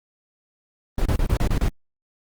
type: noise bursts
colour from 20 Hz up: brown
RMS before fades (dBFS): -19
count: 7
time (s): 0.98-1.685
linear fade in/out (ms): 2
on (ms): 75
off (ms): 30
effects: Opus 24 kbps